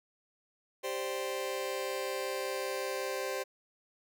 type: chord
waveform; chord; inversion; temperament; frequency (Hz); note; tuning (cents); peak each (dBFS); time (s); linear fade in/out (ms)
sawtooth; G suspended fourth; none; just; 392 / 522.7 / 588; G4 / C5 / D5; 0 / -2 / +2; -34 / -32 / -37; 0.83-3.44; 20
effects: none